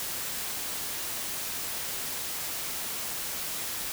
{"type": "noise", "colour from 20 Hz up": "white", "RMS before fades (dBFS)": -34, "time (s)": [0, 3.92], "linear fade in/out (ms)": 0, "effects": []}